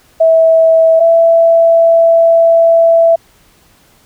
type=tone pair in turn; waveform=sine; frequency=651 / 664.7 Hz; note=E5 / E5; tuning=-22 / +14 cents; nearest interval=unison; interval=36 cents; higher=second; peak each=-4 dBFS; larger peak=neither; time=0.2-1 / 1-3.16 s; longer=second; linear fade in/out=10 ms; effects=pink hiss -48 dBFS RMS until 4.05 s